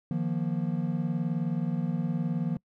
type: chord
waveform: triangle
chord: Eb suspended second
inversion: none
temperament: equal with one note detuned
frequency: 155.56 / 174.61 / 235.1 Hz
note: Eb3 / F3 / Bb3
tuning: 0 / 0 / +15 cents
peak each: -29 / -28 / -31 dBFS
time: 0.11-2.57 s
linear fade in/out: 2 ms
effects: noise-tail reverb RT60 0.1 s tail -26 dB re dry

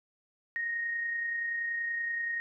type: tone with amplitude modulation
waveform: sine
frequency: 1864.7 Hz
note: A#6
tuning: in tune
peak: -29 dBFS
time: 0.56-2.4 s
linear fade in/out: 0 ms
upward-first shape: sine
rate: 30.5 Hz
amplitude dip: 30%
effects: none

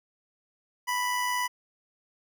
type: tone with amplitude modulation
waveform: 25% pulse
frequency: 987.8 Hz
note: B5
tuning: in tune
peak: -21 dBFS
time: 0.87-1.48 s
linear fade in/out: 20 ms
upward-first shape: sine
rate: 99.5 Hz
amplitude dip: 35%
effects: none

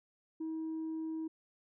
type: tone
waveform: sine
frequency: 319.7 Hz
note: D#4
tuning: 47 cents sharp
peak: -34 dBFS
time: 0.4-1.28 s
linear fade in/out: 10 ms
effects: tanh soft clip ceiling -34 dBFS

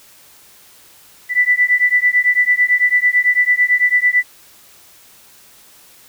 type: beating tone pair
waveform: sine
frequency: 1975.5 / 1984.5 Hz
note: B6 / B6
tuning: 0 / +8 cents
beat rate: 9 Hz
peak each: -14 dBFS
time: 1.29-4.24 s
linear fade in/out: 50 ms
effects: white hiss -46 dBFS RMS until 6.08 s

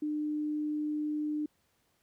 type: tone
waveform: sine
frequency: 301 Hz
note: D4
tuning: 43 cents sharp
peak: -30 dBFS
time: 0.02-1.46 s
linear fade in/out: 5 ms
effects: pink hiss -73 dBFS RMS until 2.02 s + high-pass 60 Hz 12 dB/octave

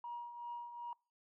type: tone with tremolo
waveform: sine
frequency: 953 Hz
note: A#5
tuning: 38 cents sharp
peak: -39 dBFS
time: 0.04-0.93 s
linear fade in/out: 2 ms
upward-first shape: triangle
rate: 2.6 Hz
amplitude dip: 65%
effects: noise-tail reverb RT60 0.4 s tail -26 dB re dry + tanh soft clip ceiling -37 dBFS

